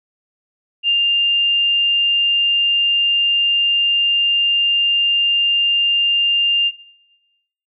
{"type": "tone", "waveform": "sine", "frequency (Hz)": 2800, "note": "F7", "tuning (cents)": 4, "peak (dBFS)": -12, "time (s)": [0.83, 6.72], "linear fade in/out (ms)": 50, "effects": ["noise-tail reverb RT60 1.0 s tail -18 dB re dry"]}